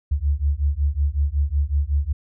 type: beating tone pair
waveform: sine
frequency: 69.3 / 74.7 Hz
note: C#2 / D2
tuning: 0 / +30 cents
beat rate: 5.4 Hz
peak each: -21 dBFS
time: 0.11-2.13 s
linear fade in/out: 10 ms
effects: none